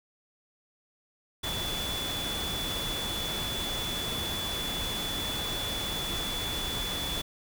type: tone in noise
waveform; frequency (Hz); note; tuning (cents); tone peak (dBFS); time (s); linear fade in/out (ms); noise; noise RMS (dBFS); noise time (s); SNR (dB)
sine; 3447; A7; -36; -33; 1.43-7.22; 10; pink; -35; 1.43-7.22; -1
effects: none